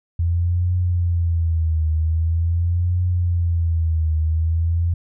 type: tone with vibrato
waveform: sine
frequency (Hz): 84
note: E2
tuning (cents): +33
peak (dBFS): -16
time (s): 0.19-4.94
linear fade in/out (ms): 5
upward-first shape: triangle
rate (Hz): 0.44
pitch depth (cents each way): 120
effects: none